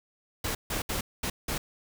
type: noise bursts at uneven times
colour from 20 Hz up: pink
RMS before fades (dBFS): -31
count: 5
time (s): 0.44-0.55 / 0.7-0.82 / 0.89-1.01 / 1.23-1.3 / 1.48-1.58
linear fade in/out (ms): 5
effects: none